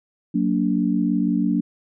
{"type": "chord", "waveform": "sine", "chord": "Gb augmented", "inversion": "none", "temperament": "just", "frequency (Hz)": [185, 231.2, 289.1], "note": ["Gb3", "Bb3", "D4"], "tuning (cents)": [0, -14, -27], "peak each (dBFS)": [-22, -22, -22], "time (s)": [0.34, 1.61], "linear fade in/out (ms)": 10, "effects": []}